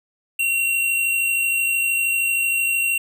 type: tone pair together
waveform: square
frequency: 2741 / 2794 Hz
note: F7 / F7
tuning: -33 / 0 cents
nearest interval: unison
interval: 33 cents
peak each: -19 / -31 dBFS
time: 0.39-2.98 s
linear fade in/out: 5 ms
effects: none